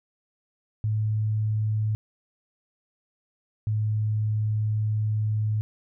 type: tone pair in turn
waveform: sine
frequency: 107.8 / 107.41 Hz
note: A2 / A2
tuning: -35 / -41 cents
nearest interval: unison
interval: 6 cents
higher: first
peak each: -22 dBFS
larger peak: neither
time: 0.84-1.95 / 3.67-5.61 s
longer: second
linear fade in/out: 0 ms
effects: none